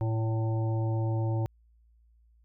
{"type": "harmonic tone with a mistuned harmonic", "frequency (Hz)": 112, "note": "A2", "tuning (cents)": 31, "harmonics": [1, 3, 5, 7, 8], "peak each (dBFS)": [-26, -36, -40, -43, -44], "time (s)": [0.01, 1.46], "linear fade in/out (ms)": 0, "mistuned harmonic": 7, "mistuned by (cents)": -28, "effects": ["added 57 Hz sine -59 dBFS peak until 2.44 s"]}